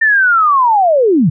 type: linear sweep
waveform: sine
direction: down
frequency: 1813 to 130 Hz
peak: -7 dBFS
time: 0.01-1.3 s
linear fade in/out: 10 ms
effects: none